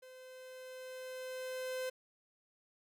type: tone with level ramp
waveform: 45% pulse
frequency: 514 Hz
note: C5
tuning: 31 cents flat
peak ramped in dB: -53 to -36 dBFS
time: 0.02-1.9 s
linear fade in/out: 10 ms
effects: none